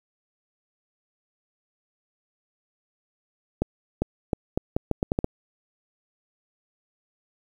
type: accelerating click train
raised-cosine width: 2 ms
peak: -9 dBFS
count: 10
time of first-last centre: 3.62-5.244 s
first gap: 400 ms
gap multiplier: 0.78
effects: 8-bit